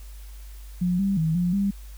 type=tone with pitch steps; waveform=sine; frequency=178.9 / 196.6 / 160 / 176.9 / 198.9 Hz; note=F3 / G3 / D#3 / F3 / G3; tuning=+42 / +5 / +49 / +23 / +25 cents; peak=-20 dBFS; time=0.81-1.71 s; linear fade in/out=10 ms; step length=180 ms; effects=added 50 Hz sine -38 dBFS peak until 1.97 s + white hiss -53 dBFS RMS until 1.97 s